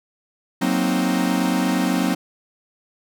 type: chord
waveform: 45% pulse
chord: C half-diminished seventh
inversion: second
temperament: equal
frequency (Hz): 185 / 233.1 / 261.6 / 311.1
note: Gb3 / Bb3 / C4 / Eb4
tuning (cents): 0 / 0 / 0 / 0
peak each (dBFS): -23 / -25 / -22 / -26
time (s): 0.61-2.15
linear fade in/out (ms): 10
effects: none